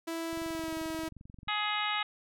sawtooth tone with pitch glide, 329.6 to 321.5 Hz, E4 to E4, 0 to -43 cents, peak -30 dBFS, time 0.07-1.09 s, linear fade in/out 10 ms, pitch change -43 cents, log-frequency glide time 0.42-0.73 s
click train, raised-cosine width 5 ms, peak -37 dBFS, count 27, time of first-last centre 0.33-1.475 s, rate 22.7 Hz
harmonic tone, 419.6 Hz, G#4, 18 cents sharp, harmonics 2 / 3 / 4 / 5 / 6 / 7 / 8 / 9, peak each -36 / -35 / -40 / -36 / -40 / -38 / -42 / -39 dBFS, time 1.48-2.03 s, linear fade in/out 5 ms
effects none

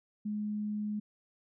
sine tone, 210 Hz, G#3, 19 cents sharp, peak -32 dBFS, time 0.25-1 s, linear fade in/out 10 ms, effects none

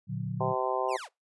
sine chord, Bb augmented, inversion none, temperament just, 116.54 / 145.68 / 182.1 Hz, Bb2 / D3 / F#3, 0 / -14 / -27 cents, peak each -35 dBFS, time 0.07-0.55 s, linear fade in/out 50 ms
harmonic tone, 128.9 Hz, C3, 26 cents flat, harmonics 3 / 4 / 5 / 6 / 7 / 8, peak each -34 / -34 / -34 / -34 / -34 / -34 dBFS, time 0.4-0.97 s, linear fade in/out 10 ms
sawtooth linear sweep, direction down, 2960 to 384.9 Hz, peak -35 dBFS, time 0.88-1.09 s, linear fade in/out 50 ms
effects noise-tail reverb RT60 0.2 s tail -23 dB re dry + resampled to 24000 Hz

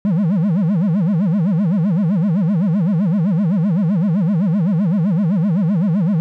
triangle tone with vibrato, 182.1 Hz, F#3, 27 cents flat, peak -11 dBFS, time 0.05-6.2 s, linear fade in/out 0 ms, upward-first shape sine, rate 7.8 Hz, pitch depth 280 cents each way, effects none

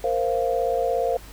sine chord, Bb suspended second, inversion none, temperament equal with one note detuned, 466.2 / 523.3 / 694.4 Hz, Bb4 / C5 / F5, 0 / 0 / -10 cents, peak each -25 / -24 / -25 dBFS, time 0.04-1.17 s, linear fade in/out 2 ms, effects added 50 Hz sine -42 dBFS peak until 1.32 s + pink hiss -46 dBFS RMS until 1.32 s

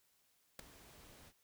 pink noise with ADSR envelope, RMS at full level -40 dBFS, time 0.59-1.33 s, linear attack 4 ms, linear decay 4 ms, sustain -20 dB, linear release 54 ms, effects white hiss -75 dBFS RMS until 1.43 s

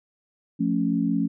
sine chord, F augmented, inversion none, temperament equal, 174.61 / 220 / 277.2 Hz, F3 / A3 / C#4, 0 / 0 / 0 cents, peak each -26 / -25 / -24 dBFS, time 0.59-1.28 s, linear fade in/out 20 ms, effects none

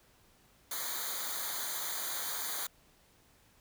white noise with comb filter, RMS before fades -37 dBFS, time 0.71-2.67 s, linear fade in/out 5 ms, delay 0.37 ms, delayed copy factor -1, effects pink hiss -65 dBFS RMS until 3.6 s

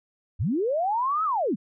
sine linear two-way sweep, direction up then down, 65.41 to 1318.5 to 152.5 Hz, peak -22 dBFS, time 0.39-1.56 s, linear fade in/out 20 ms, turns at 1.24 s, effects none

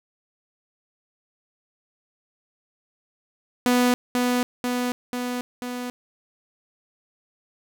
sawtooth tone with echo, 246.9 Hz, B3, in tune, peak -13 dBFS, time 3.66-3.94 s, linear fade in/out 0 ms, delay 490 ms, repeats 4, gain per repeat -3 dB, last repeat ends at 5.9 s, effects none

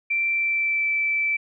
sine tone with pitch glide, 2349 to 2323 Hz, D7 to D7, 0 to -20 cents, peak -20 dBFS, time 0.1-1.37 s, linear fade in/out 10 ms, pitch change -20 cents, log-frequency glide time 0.28-0.88 s, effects none

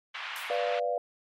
white band-pass noise, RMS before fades -38 dBFS, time 0.14-0.8 s, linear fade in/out 10 ms, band 870 to 3000 Hz, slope 24 dB/octave
blue noise with exponential decay, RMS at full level -40 dBFS, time 0.36-0.71 s, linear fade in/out 1 ms, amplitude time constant 74 ms
sine chord, B diminished, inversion none, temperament equal, 493.9 / 587.3 / 698.5 Hz, B4 / D5 / F5, 0 / 0 / 0 cents, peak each -31 dBFS, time 0.5-0.98 s, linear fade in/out 2 ms
effects MP3 64 kbps

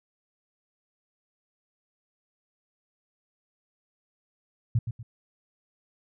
sine tone with echo, 115.4 Hz, A#2, 17 cents flat, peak -19 dBFS, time 4.75-4.79 s, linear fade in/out 5 ms, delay 120 ms, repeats 2, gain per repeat -9 dB, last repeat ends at 5.03 s, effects none

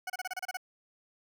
20% pulse tone bursts, 740 Hz, F#5, in tune, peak -29 dBFS, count 9, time 0.07-0.571 s, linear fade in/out 5 ms, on 29 ms, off 30 ms, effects none

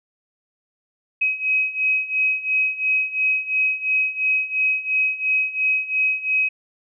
sine beating tone pair, 2537 / 2539.9 Hz, D#7 / D#7, +33 / +35 cents, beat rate 2.9 Hz, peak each -23 / -20 dBFS, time 1.21-6.49 s, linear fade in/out 10 ms, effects none

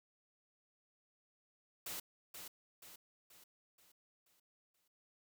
white noise with echo, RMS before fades -44 dBFS, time 1.86-2 s, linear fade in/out 5 ms, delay 480 ms, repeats 6, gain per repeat -6 dB, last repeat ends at 4.88 s, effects none

